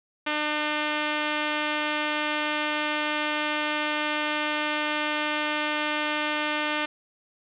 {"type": "tone", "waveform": "5% pulse", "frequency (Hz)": 301.1, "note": "D4", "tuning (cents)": 43, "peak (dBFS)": -13, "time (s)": [0.26, 6.86], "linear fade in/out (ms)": 10, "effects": ["resampled to 8000 Hz", "8-bit"]}